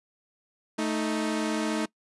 sawtooth tone pair together, 220 / 312.7 Hz, A3 / D#4, 0 / +9 cents, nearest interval tritone, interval 609 cents, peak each -25 dBFS, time 0.78-1.86 s, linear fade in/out 10 ms, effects noise-tail reverb RT60 0.1 s tail -22 dB re dry + resampled to 24000 Hz

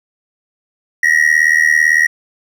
triangle tone with amplitude modulation, 1900 Hz, A#6, 33 cents sharp, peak -3 dBFS, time 1.03-2.07 s, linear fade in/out 5 ms, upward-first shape sine, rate 77.9 Hz, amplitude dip 90%, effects none

